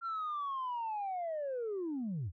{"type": "linear sweep", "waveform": "sine", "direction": "down", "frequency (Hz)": [1379, 73.42], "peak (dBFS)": -33, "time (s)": [0.01, 2.32], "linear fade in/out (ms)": 50, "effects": ["tanh soft clip ceiling -32 dBFS"]}